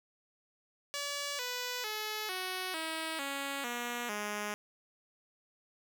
5% pulse tone with pitch steps, 572 / 495.1 / 428.5 / 370.9 / 321 / 277.9 / 240.5 / 208.2 Hz, D5 / B4 / A4 / F#4 / E4 / C#4 / B3 / G#3, -46 / +4 / -46 / +4 / -46 / +4 / -46 / +5 cents, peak -24 dBFS, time 0.94-4.54 s, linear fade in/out 0 ms, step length 450 ms, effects none

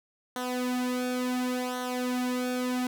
sawtooth tone with flanger, 250.4 Hz, B3, 24 cents sharp, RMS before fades -30 dBFS, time 0.36-2.87 s, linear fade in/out 2 ms, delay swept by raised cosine 0.4 to 3 ms, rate 0.7 Hz, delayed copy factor -0.75, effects none

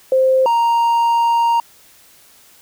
sine / triangle tone pair in turn, 523.3 / 932.4 Hz, C5 / A#5, 0 / 0 cents, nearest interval minor seventh, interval 1000 cents, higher second, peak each -10 dBFS, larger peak neither, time 0.12-0.46 / 0.46-1.6 s, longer second, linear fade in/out 2 ms, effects white hiss -48 dBFS RMS until 2.61 s

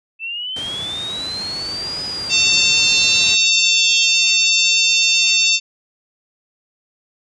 sine linear two-way sweep, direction up then down, 2630 to 4978 to 3199 Hz, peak -23 dBFS, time 0.19-4.08 s, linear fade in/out 50 ms, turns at 2.02 s
pink noise, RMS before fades -32 dBFS, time 0.56-3.35 s, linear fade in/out 5 ms
harmonic tone, 901 Hz, A5, 41 cents sharp, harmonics 3 / 4 / 5 / 6 / 7 / 8, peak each -16 / -18 / -20 / -22 / -23 / -24 dBFS, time 2.29-5.6 s, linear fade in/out 50 ms
effects high-pass 80 Hz 12 dB/octave + resampled to 22050 Hz

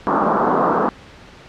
white band-pass noise, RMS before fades -17 dBFS, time 0.07-0.89 s, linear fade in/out 0 ms, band 160 to 1300 Hz, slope 48 dB/octave, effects pink hiss -42 dBFS RMS until 1.48 s + low-pass 4000 Hz 12 dB/octave

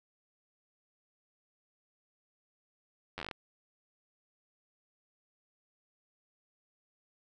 slowing click train, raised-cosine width 0.3 ms, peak -23 dBFS, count 9, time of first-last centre 3.18-3.312 s, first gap 10 ms, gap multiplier 1.14, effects none

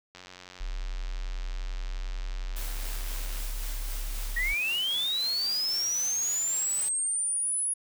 click train, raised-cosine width 0.2 ms, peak -28 dBFS, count 298, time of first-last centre 0.15-3.403 s, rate 91.3 Hz
sine tone, 34.65 Hz, C#1, in tune, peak -30 dBFS, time 0.6-4.54 s, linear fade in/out 10 ms
white noise with tremolo, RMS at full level -40 dBFS, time 2.56-6.89 s, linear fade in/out 5 ms, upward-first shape sine, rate 3.8 Hz, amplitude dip 25%
sine linear sweep, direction up, 1861 to 10440 Hz, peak -26 dBFS, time 4.36-7.74 s, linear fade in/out 10 ms
effects none

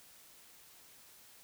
silence, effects white hiss -59 dBFS RMS until 1.43 s

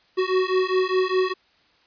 square beating tone pair, 370 / 374.9 Hz, F#4 / F#4, 0 / +23 cents, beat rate 4.9 Hz, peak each -23 dBFS, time 0.17-1.34 s, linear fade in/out 20 ms, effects white hiss -60 dBFS RMS until 1.86 s + resampled to 11025 Hz

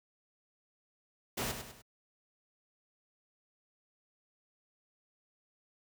pink noise with echo, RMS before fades -35 dBFS, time 1.37-1.52 s, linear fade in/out 10 ms, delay 100 ms, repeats 3, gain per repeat -7 dB, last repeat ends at 1.82 s, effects high-pass 60 Hz 12 dB/octave

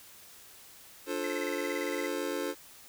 square chord, D minor seventh, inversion none, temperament just, 293.7 / 352.4 / 440.5 / 528.6 Hz, D4 / F4 / A4 / C5, 0 / +16 / +2 / +18 cents, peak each -38 dBFS, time 1.06-2.55 s, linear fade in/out 50 ms
triangle tone bursts, 2031 Hz, B6, 48 cents sharp, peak -35 dBFS, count 15, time 1.24-2.065 s, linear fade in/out 2 ms, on 27 ms, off 30 ms
effects white hiss -53 dBFS RMS until 2.88 s

